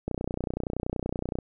click train, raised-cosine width 2 ms, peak -16 dBFS, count 41, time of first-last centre 0.08-1.387 s, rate 30.6 Hz, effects none

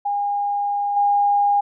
sine tone with level steps, 813 Hz, G#5, 37 cents flat, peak -19 / -14 dBFS, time 0.05-1.61 s, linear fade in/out 10 ms, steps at 0.96 s, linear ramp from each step 10 ms, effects none

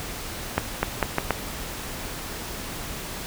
accelerating click train, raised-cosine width 0.5 ms, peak -5 dBFS, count 5, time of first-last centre 0.58-1.307 s, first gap 250 ms, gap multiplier 0.79, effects pink hiss -34 dBFS RMS until 3.26 s

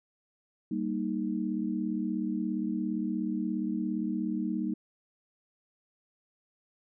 sine chord, Eb major, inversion first, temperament equal, 196 / 233.1 / 311.1 Hz, G3 / Bb3 / Eb4, 0 / 0 / 0 cents, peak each -33 dBFS, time 0.71-4.74 s, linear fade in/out 5 ms, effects none

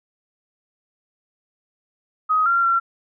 sine tone with pitch steps, 1259 / 1378 / 1363 Hz, D#6 / F6 / F6, +20 / -24 / -43 cents, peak -15 dBFS, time 2.29-2.8 s, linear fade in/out 20 ms, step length 170 ms, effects none

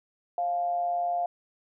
sine tone with amplitude modulation, 700 Hz, F5, 4 cents sharp, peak -23 dBFS, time 0.38-1.26 s, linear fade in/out 2 ms, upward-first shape sine, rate 158 Hz, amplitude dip 45%, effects none

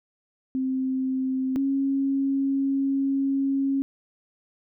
sine tone pair in turn, 261.6 / 273.2 Hz, C4 / C#4, 0 / -25 cents, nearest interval minor second, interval 75 cents, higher second, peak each -23 / -21 dBFS, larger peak second, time 0.55-1.56 / 1.56-3.82 s, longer second, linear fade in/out 0 ms, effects none

